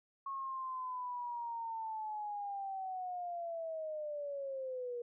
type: linear sweep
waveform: sine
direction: down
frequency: 1096 to 474.8 Hz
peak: -38 dBFS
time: 0.26-5.02 s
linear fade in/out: 5 ms
effects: none